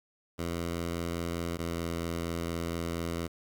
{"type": "tone pair in turn", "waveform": "10% pulse", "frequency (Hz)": [85, 84.27], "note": ["F2", "E2"], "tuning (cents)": [-46, 39], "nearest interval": "unison", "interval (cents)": 15, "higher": "first", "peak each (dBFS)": -24, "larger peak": "neither", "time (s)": [[0.38, 1.58], [1.58, 3.28]], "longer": "second", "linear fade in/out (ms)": 20, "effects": ["9-bit"]}